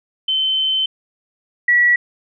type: tone pair in turn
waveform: sine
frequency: 3074 / 1936.5 Hz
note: G7 / B6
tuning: -35 / -35 cents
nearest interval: minor sixth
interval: 800 cents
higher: first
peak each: -15 / -10 dBFS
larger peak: second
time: 0.28-0.86 / 1.68-1.96 s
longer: first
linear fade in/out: 5 ms
effects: none